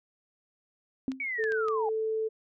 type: tone with exponential decay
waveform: sine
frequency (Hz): 263.1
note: C4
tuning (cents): +10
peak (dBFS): -24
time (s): 1.08-1.26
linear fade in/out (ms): 1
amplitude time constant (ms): 39
type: clicks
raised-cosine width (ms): 0.2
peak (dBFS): -26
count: 4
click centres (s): 1.118 / 1.44 / 1.521 / 1.684
type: linear sweep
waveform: sine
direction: down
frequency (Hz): 2287 to 786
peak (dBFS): -30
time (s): 1.2-1.89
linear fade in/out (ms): 2
type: tone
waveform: sine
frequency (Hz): 440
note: A4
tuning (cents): 0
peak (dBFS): -27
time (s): 1.38-2.29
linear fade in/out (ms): 20
effects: none